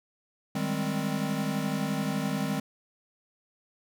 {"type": "chord", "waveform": "square", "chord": "Ab major seventh", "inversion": "second", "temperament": "equal", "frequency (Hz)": [155.56, 196, 207.7, 261.6], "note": ["Eb3", "G3", "Ab3", "C4"], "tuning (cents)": [0, 0, 0, 0], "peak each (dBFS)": -34, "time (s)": [0.55, 2.6], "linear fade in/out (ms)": 5, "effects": []}